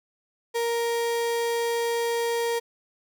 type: tone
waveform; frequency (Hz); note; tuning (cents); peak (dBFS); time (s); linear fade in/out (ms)
35% pulse; 467.2; A#4; +4; -22; 0.54-2.6; 20
effects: none